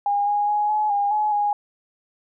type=tone with pitch steps; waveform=sine; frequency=813 / 824 / 834 / 849 / 811 / 847 / 825 Hz; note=G#5 / G#5 / G#5 / G#5 / G#5 / G#5 / G#5; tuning=-37 / -14 / +7 / +38 / -41 / +34 / -12 cents; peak=-18 dBFS; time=0.06-1.53 s; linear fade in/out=2 ms; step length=210 ms; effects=none